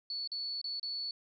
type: tone with dropouts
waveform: sine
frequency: 4435 Hz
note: C#8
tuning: in tune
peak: -35 dBFS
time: 0.1-1.11 s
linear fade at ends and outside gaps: 2 ms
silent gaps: 0.275-0.317 / 0.615-0.642 / 0.797-0.829 s
effects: none